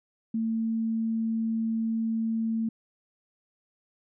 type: tone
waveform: sine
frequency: 224.8 Hz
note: A3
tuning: 37 cents sharp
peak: -25 dBFS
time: 0.34-2.69 s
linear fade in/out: 5 ms
effects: none